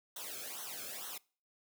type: noise with flanger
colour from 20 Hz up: white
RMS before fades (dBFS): -44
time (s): 0.16-1.18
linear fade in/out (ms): 5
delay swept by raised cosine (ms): 0.41 to 1.07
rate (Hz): 2.2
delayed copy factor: -0.95
effects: noise-tail reverb RT60 0.4 s tail -24 dB re dry